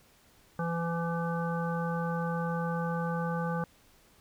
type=harmonic tone; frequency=168.3 Hz; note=E3; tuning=36 cents sharp; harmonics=1 / 3 / 5 / 7 / 9; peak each=-31 / -36 / -38 / -39 / -41 dBFS; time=0.59-3.64 s; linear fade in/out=2 ms; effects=pink hiss -62 dBFS RMS until 4.2 s